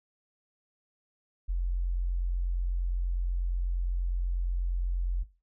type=tone; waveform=sine; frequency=44.2 Hz; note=F1; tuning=22 cents sharp; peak=-26 dBFS; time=1.48-5.24 s; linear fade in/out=20 ms; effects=noise-tail reverb RT60 0.3 s tail -17 dB re dry